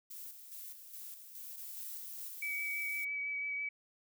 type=noise with tremolo; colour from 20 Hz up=violet; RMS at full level=-47 dBFS; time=0.1-2.29 s; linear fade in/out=10 ms; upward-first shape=square; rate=2.4 Hz; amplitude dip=50%
type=noise; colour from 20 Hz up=violet; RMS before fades=-47 dBFS; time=1.57-3.05 s; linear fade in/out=10 ms
type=tone with vibrato; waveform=sine; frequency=2282 Hz; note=C#7; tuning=50 cents sharp; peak=-35 dBFS; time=2.42-3.69 s; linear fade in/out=5 ms; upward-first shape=sine; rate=6 Hz; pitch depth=13 cents each way
effects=none